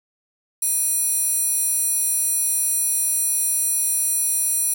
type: tone with high-pass filter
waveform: square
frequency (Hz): 830.6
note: G#5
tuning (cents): 0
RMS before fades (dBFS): -21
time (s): 0.62-4.74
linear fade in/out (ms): 5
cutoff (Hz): 9900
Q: 4.1
effects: 8-bit